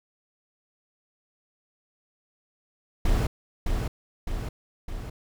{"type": "noise with echo", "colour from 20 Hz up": "brown", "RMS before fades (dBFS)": -22, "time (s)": [3.05, 3.27], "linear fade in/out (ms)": 5, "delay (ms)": 610, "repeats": 3, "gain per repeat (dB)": -4, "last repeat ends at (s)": 5.1, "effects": []}